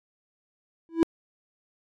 triangle tone with exponential growth, 329.6 Hz, E4, in tune, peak -11 dBFS, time 0.89-1.03 s, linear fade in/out 0 ms, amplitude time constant 29 ms, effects resampled to 24000 Hz

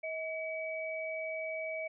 sine tone pair together, 638.7 / 2278 Hz, D#5 / C#7, +45 / +47 cents, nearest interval octave + minor seventh, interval 2202 cents, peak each -37 / -39 dBFS, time 0.03-1.88 s, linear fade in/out 10 ms, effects none

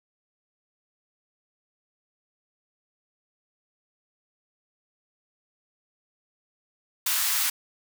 white high-pass noise, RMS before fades -25 dBFS, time 7.06-7.5 s, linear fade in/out 5 ms, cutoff 960 Hz, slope 24 dB/octave, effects none

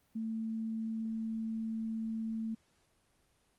sine tone, 222.9 Hz, A3, 23 cents sharp, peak -34 dBFS, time 0.15-2.55 s, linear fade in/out 10 ms, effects pink hiss -72 dBFS RMS until 3.58 s + Opus 24 kbps

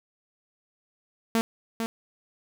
sawtooth tone with echo, 227 Hz, A#3, 46 cents flat, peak -17 dBFS, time 1.35-1.41 s, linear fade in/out 0 ms, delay 450 ms, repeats 1, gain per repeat -6 dB, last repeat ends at 1.86 s, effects none

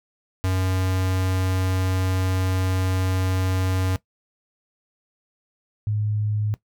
square / sine tone pair in turn, 93.4 / 105.66 Hz, F#2 / G#2, +17 / +30 cents, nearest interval major second, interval 213 cents, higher second, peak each -21 dBFS, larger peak neither, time 0.44-3.96 / 5.87-6.54 s, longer first, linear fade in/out 0 ms, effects noise-tail reverb RT60 0.1 s tail -17 dB re dry

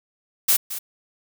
blue noise with echo, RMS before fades -17 dBFS, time 0.48-0.57 s, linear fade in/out 10 ms, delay 220 ms, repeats 1, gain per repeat -13 dB, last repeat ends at 0.79 s, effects none

